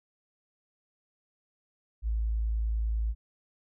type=tone; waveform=sine; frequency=55 Hz; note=A1; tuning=in tune; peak=-26 dBFS; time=2.02-3.15 s; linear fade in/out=50 ms; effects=none